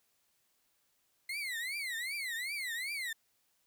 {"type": "tone with vibrato", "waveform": "35% pulse", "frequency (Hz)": 2066, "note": "C7", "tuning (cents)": -22, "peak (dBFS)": -34, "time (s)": [1.29, 3.13], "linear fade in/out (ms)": 5, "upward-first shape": "triangle", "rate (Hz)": 2.6, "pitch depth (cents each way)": 260, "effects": ["white hiss -75 dBFS RMS until 3.66 s"]}